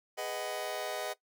sawtooth chord, G# minor seventh, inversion none, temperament just, 415.3 / 498.4 / 623 / 747.5 Hz, G#4 / B4 / D#5 / F#5, 0 / +16 / +2 / +17 cents, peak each -39 / -38 / -34 / -36 dBFS, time 0.17-1.14 s, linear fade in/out 20 ms, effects noise-tail reverb RT60 0.1 s tail -17 dB re dry

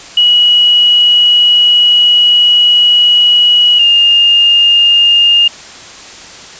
sine tone pair in turn, 2917 / 2823 Hz, F#7 / F7, -25 / +18 cents, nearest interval minor second, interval 57 cents, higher first, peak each -4 dBFS, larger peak neither, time 0.17-3.79 / 3.79-5.48 s, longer first, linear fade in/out 5 ms, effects white hiss -31 dBFS RMS until 6.59 s + resampled to 16000 Hz

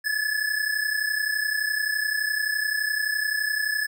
square tone pair together, 1700 / 1731.7 Hz, G#6 / A6, +40 / -28 cents, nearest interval unison, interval 32 cents, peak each -27 dBFS, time 0.04-3.87 s, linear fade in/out 20 ms, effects none

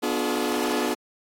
sawtooth chord, B diminished seventh, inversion none, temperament just, 246.9 / 296.3 / 355.6 / 426.7 Hz, B3 / D4 / F4 / Ab4, 0 / +15 / +31 / +47 cents, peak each -25 dBFS, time 0.02-0.95 s, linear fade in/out 20 ms, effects AAC 48 kbps

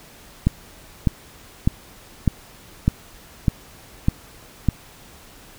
click train, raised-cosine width 5 ms, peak -3 dBFS, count 8, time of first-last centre 0.47-4.687 s, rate 1.66 Hz, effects pink hiss -46 dBFS RMS until 5.58 s

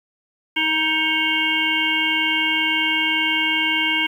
harmonic tone with a mistuned harmonic, 315.1 Hz, D#4, 22 cents sharp, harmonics 1 / 3 / 5 / 7 / 9 / 10, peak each -28 / -28 / -27 / -21 / -22 / -27 dBFS, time 0.56-4.07 s, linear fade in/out 10 ms, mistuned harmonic 9, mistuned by -20 cents, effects 8-bit

